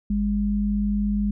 sine tone pair together, 51.2 / 205 Hz, G#1 / G#3, -24 / -22 cents, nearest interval 2 octaves, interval 2402 cents, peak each -26 / -21 dBFS, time 0.1-1.31 s, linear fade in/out 5 ms, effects none

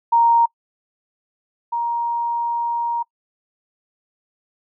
sine tone pair in turn, 932.3 / 939.9 Hz, A#5 / A#5, 0 / +14 cents, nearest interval unison, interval 14 cents, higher second, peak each -11 / -19 dBFS, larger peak first, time 0.12-0.46 / 1.72-3.03 s, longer second, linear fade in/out 10 ms, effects noise-tail reverb RT60 0.1 s tail -26 dB re dry

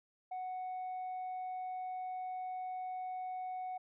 sine tone, 740 Hz, F#5, in tune, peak -36 dBFS, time 0.31-3.78 s, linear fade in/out 10 ms, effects tanh soft clip ceiling -37 dBFS

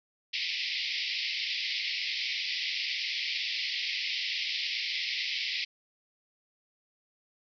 pink band-pass noise, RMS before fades -33 dBFS, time 0.33-5.65 s, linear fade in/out 10 ms, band 2000 to 5300 Hz, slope 96 dB/octave, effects none

